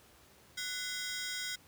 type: ring-modulated tone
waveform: 15% pulse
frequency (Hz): 1760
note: A6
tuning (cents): 0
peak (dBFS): -27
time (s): 0.57-1.56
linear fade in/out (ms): 10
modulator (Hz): 279
effects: pink hiss -61 dBFS RMS until 1.67 s + high-pass 60 Hz 12 dB/octave